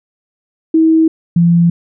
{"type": "tone pair in turn", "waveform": "sine", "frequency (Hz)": [321.4, 170.63], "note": ["E4", "F3"], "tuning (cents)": [-44, -40], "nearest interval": "major seventh", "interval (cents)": 1096, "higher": "first", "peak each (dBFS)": -6, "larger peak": "neither", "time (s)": [[0.74, 1.08], [1.36, 1.7]], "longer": "neither", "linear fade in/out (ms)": 5, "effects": []}